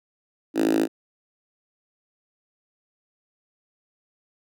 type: tone with high-pass filter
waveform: 5% pulse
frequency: 54.4 Hz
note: A1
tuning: 19 cents flat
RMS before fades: -21 dBFS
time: 0.54-0.88 s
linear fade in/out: 50 ms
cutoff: 300 Hz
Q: 7.9
effects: none